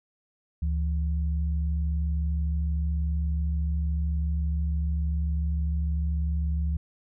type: tone pair together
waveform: sine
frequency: 72.97 / 166.1 Hz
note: D2 / E3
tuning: -11 / +13 cents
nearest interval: octave + major second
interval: 1424 cents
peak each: -24 / -34 dBFS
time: 0.62-6.77 s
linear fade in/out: 5 ms
effects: none